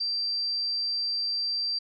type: tone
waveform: sine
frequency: 4699 Hz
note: D8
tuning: in tune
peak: -26 dBFS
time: 0-1.79 s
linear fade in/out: 10 ms
effects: none